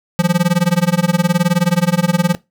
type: tone with tremolo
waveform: square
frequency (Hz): 174.61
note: F3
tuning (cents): 0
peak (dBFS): -9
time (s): 0.19-2.35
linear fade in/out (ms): 0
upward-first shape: sine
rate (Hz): 19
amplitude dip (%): 100
effects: noise-tail reverb RT60 0.2 s tail -19 dB re dry